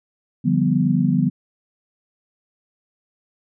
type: chord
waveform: sine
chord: G dominant seventh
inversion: second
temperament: equal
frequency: 146.83 / 174.61 / 196 / 246.9 Hz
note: D3 / F3 / G3 / B3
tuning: 0 / 0 / 0 / 0 cents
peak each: -21 / -20 / -22 / -20 dBFS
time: 0.44-1.3 s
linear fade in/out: 20 ms
effects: none